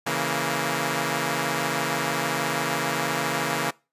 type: chord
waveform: 5% pulse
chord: A# diminished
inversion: first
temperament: equal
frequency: 138.59 / 164.81 / 233.1 Hz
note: C#3 / E3 / A#3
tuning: 0 / 0 / 0 cents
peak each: -17 dBFS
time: 0.06-3.71 s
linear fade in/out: 10 ms
effects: noise-tail reverb RT60 0.3 s tail -24 dB re dry + resampled to 32000 Hz